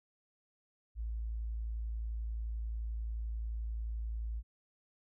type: tone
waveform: sine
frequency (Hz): 55.7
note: A1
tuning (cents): +22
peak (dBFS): -35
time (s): 0.95-4.43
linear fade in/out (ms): 50
effects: none